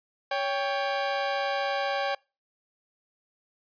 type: tone pair together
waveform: sawtooth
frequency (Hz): 560 / 792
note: C#5 / G5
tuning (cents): +18 / +18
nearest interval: tritone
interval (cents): 600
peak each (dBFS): -25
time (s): 0.31-2.15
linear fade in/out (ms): 5
effects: noise-tail reverb RT60 0.3 s tail -26 dB re dry + resampled to 11025 Hz